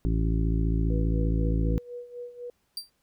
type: harmonic tone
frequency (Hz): 55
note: A1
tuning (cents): 0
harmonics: 1 / 2 / 3 / 4 / 5 / 6 / 7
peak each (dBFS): -24 / -30 / -30 / -43 / -33 / -38 / -40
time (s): 0.05-1.78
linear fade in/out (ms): 0
type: tone with tremolo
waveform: sine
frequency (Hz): 485.7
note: B4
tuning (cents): -29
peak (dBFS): -34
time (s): 0.9-2.5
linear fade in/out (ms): 2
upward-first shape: sine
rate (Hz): 4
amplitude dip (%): 75
type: tone with exponential decay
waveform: 40% pulse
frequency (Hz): 4699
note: D8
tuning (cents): 0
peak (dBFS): -27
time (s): 2.77-2.9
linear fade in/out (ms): 2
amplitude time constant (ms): 28
effects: pink hiss -72 dBFS RMS until 3.02 s